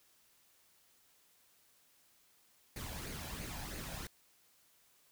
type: noise with flanger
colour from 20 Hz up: pink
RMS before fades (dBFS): -44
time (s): 2.76-4.07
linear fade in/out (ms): 2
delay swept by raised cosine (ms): 0.45 to 1.27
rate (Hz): 3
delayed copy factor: +0.5
effects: white hiss -69 dBFS RMS until 5.11 s